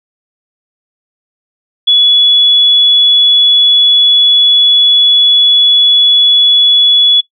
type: tone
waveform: sine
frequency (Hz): 3400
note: G#7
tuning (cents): +40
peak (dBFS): -4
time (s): 1.87-7.21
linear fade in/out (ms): 10
effects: noise-tail reverb RT60 0.1 s tail -18 dB re dry